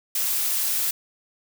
blue noise, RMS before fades -24 dBFS, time 0.15-0.91 s, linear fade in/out 5 ms, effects none

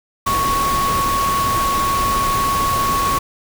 sine tone in noise, 1108.7 Hz, C#6, in tune, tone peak -16 dBFS, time 0.26-3.19 s, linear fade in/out 10 ms, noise pink, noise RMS -23 dBFS, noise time 0.26-3.19 s, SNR +4 dB, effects none

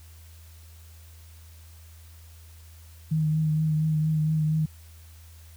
sine tone with vibrato, 155.56 Hz, D#3, in tune, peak -21 dBFS, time 3.11-4.66 s, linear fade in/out 10 ms, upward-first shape triangle, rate 4.3 Hz, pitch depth 27 cents each way, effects added 81 Hz sine -46 dBFS peak until 5.56 s + white hiss -56 dBFS RMS until 5.56 s

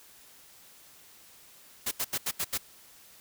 white noise bursts, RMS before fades -30 dBFS, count 6, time 1.86-2.579 s, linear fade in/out 10 ms, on 54 ms, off 79 ms, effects white hiss -55 dBFS RMS until 3.2 s

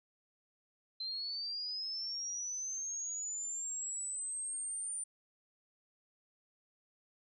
sine linear sweep, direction up, 4084 to 9170 Hz, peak -37 dBFS, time 1-5.04 s, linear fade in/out 5 ms, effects none

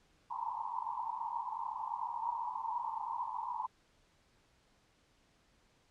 white band-pass noise, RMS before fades -39 dBFS, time 0.3-3.67 s, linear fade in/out 10 ms, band 880 to 1000 Hz, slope 96 dB/octave, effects pink hiss -70 dBFS RMS until 5.9 s + low-pass 7000 Hz 12 dB/octave

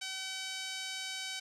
5% pulse tone with band-pass filter, 762 Hz, G5, 49 cents flat, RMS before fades -40 dBFS, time 0.01-1.4 s, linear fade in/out 10 ms, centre 2900 Hz, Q 0.72, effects none

